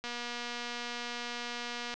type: click train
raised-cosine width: 0.2 ms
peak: -21 dBFS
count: 457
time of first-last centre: 0.04-1.94 s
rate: 240 Hz
effects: low-pass 6000 Hz 12 dB/octave